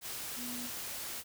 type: tone in noise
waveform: sine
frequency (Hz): 244.5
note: B3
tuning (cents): -17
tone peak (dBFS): -42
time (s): 0.36-0.7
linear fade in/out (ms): 50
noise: white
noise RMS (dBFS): -41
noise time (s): 0.01-1.24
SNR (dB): -4
effects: none